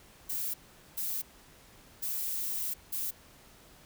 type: noise bursts at uneven times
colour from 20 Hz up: violet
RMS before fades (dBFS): -34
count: 4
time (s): 0.29-0.54 / 0.97-1.22 / 2.02-2.74 / 2.92-3.11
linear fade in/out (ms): 10
effects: pink hiss -57 dBFS RMS until 3.85 s